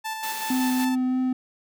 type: tone with tremolo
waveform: sawtooth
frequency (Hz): 880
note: A5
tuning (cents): 0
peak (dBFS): -24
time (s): 0.04-0.96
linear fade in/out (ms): 20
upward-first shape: square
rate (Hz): 5.3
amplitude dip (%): 35
type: high-pass noise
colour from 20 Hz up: white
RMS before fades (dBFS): -35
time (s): 0.23-0.85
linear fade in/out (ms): 5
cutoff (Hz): 180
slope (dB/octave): 96
type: tone with vibrato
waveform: triangle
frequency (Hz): 255.9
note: C4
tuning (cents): -38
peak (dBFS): -19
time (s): 0.5-1.33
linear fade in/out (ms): 5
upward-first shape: triangle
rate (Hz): 3.2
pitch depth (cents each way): 11
effects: none